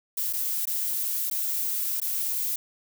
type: noise with dropouts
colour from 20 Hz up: violet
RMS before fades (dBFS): -28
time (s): 0.17-2.56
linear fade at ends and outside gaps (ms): 5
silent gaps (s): 0.328-0.333 / 0.655-0.671 / 1.3-1.311 / 2.002-2.016
effects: none